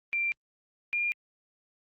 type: tone pair in turn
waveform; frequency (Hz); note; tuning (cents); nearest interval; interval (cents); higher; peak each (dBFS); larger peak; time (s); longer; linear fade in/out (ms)
sine; 2364 / 2407; D7 / D7; +11 / +42; unison; 31; second; -26; neither; 0.13-0.32 / 0.93-1.12; neither; 0
effects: Opus 24 kbps